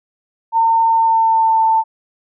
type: tone with pitch glide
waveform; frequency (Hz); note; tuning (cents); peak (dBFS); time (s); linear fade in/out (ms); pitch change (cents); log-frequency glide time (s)
sine; 908 to 891.4; A#5 to A5; -46 to +22; -10; 0.52-1.84; 50; -32; 0.84-1.65
effects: none